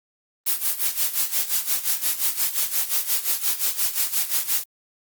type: noise with tremolo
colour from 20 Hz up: blue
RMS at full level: -20 dBFS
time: 0.46-4.64 s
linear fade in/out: 10 ms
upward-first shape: sine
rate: 5.7 Hz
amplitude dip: 80%
effects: Opus 32 kbps